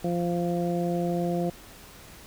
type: harmonic tone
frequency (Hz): 173.6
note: F3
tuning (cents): -10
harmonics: 1 / 2 / 3 / 4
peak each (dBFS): -27 / -30 / -32 / -33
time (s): 0.04-1.5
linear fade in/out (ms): 5
effects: pink hiss -48 dBFS RMS until 2.26 s